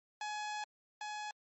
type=tone pair in turn; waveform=sawtooth; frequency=843 / 843 Hz; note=G#5 / G#5; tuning=+26 / +26 cents; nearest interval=unison; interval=0 cents; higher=neither; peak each=-34 / -36 dBFS; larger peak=first; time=0.21-0.64 / 1.01-1.31 s; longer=first; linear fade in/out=2 ms; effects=MP3 32 kbps

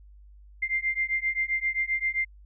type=beating tone pair; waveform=sine; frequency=2093 / 2100.6 Hz; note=C7 / C7; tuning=0 / +6 cents; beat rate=7.6 Hz; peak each=-28 dBFS; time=0.62-2.25 s; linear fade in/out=10 ms; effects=added 50 Hz sine -48 dBFS peak until 2.45 s

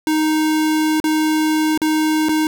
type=tone with dropouts; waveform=square; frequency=311.1 Hz; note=D#4; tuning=in tune; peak=-15 dBFS; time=0.07-2.47 s; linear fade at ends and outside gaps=1 ms; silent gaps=1.001-1.041 / 1.776-1.817 / 2.286-2.292 s; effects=none

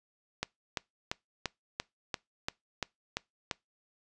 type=click train; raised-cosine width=0.2 ms; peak=-14 dBFS; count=10; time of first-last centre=0.43-3.512 s; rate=2.92 Hz; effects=noise-tail reverb RT60 0.2 s tail -24 dB re dry + resampled to 22050 Hz

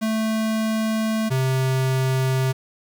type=tone pair in turn; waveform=square; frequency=220 / 131.27 Hz; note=A3 / C3; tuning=0 / +6 cents; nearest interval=major sixth; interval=894 cents; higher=first; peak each=-21 / -19 dBFS; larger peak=second; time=0.01-1.3 / 1.3-2.53 s; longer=first; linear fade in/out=20 ms; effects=8-bit

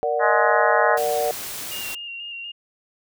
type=chord; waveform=sine; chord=Bb augmented; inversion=none; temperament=equal; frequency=466.2 / 587.3 / 740 Hz; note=Bb4 / D5 / F#5; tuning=0 / 0 / 0 cents; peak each=-24 dBFS; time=0.03-1.31 s; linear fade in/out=0 ms
type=harmonic tone; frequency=210 Hz; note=G#3; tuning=19 cents sharp; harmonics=3 / 4 / 5 / 6 / 7 / 8 / 9; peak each=-22 / -23 / -24 / -25 / -25 / -26 / -27 dBFS; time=0.19-0.99 s; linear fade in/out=50 ms
type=noise; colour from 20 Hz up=white; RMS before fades=-32 dBFS; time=0.97-1.95 s; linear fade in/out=5 ms
type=tone with vibrato; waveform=sine; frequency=2794 Hz; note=F7; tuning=in tune; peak=-31 dBFS; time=1.71-2.52 s; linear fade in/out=10 ms; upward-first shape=square; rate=4.1 Hz; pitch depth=24 cents each way
effects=none

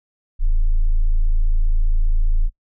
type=tone; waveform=sine; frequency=27.5 Hz; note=A0; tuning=in tune; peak=-10 dBFS; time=0.39-2.5 s; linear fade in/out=50 ms; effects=noise-tail reverb RT60 0.1 s tail -21 dB re dry + tanh soft clip ceiling -11 dBFS

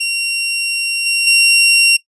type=tone with level steps; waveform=sawtooth; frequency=2751 Hz; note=F7; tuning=27 cents flat; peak=-12 / -9 / -4 dBFS; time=0-1.97 s; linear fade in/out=10 ms; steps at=1.06 / 1.27 s; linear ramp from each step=2 ms; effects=noise-tail reverb RT60 0.1 s tail -18 dB re dry + resampled to 24000 Hz

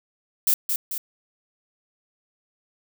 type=noise with echo; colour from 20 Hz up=violet; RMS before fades=-19 dBFS; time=0.47-0.54 s; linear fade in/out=2 ms; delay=220 ms; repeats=2; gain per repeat=-5 dB; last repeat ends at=0.98 s; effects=none

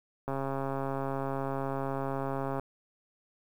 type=click train; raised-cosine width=1 ms; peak=-20 dBFS; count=316; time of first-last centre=0.28-2.596 s; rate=136 Hz; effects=9-bit

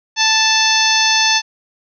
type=harmonic tone; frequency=880 Hz; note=A5; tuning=in tune; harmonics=1 / 2 / 3 / 4 / 5 / 6 / 7; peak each=-19 / -19 / -19 / -19 / -19 / -19 / -19 dBFS; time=0.16-1.42 s; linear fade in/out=50 ms; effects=none

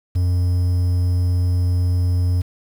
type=tone with quantisation; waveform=triangle; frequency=89.2 Hz; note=F2; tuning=37 cents sharp; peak=-13 dBFS; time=0.15-2.42 s; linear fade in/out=10 ms; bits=7; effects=none

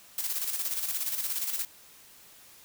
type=noise with tremolo; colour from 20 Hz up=blue; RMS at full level=-30 dBFS; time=0.18-1.65 s; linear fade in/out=2 ms; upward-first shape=square; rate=17 Hz; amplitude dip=50%; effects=white hiss -54 dBFS RMS until 2.64 s

